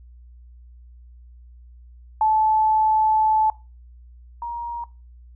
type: tone pair in turn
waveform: sine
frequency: 869 / 944.2 Hz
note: A5 / A#5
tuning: -22 / +22 cents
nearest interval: minor second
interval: 144 cents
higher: second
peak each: -15 / -26 dBFS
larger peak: first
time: 2.21-3.5 / 4.42-4.84 s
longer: first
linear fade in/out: 2 ms
effects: noise-tail reverb RT60 0.3 s tail -21 dB re dry + added 60 Hz sine -43 dBFS peak until 5.35 s